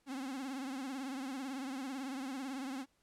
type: tone with vibrato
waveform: 45% pulse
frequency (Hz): 266.4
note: C4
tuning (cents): +31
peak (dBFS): -39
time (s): 0.06-2.86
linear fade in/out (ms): 50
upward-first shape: triangle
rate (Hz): 18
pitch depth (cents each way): 120
effects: pink hiss -75 dBFS RMS until 3.02 s + low-pass 11000 Hz 12 dB/octave